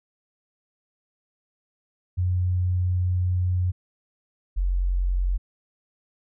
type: tone pair in turn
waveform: sine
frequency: 90.5 / 45.25 Hz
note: F#2 / F#1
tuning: -38 / -38 cents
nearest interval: octave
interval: 1200 cents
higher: first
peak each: -20 dBFS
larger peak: neither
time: 2.17-3.72 / 4.56-5.38 s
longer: first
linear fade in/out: 20 ms
effects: none